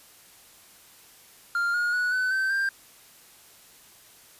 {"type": "tone with pitch steps", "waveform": "triangle", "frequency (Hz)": [1396.9, 1432.9, 1469.7, 1507.6, 1546.4, 1586.2], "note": ["F6", "F6", "F#6", "F#6", "G6", "G6"], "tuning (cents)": [0, 44, -12, 32, -24, 20], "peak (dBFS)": -21, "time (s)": [1.55, 2.69], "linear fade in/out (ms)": 2, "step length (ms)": 190, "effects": ["white hiss -53 dBFS RMS until 4.39 s", "resampled to 32000 Hz"]}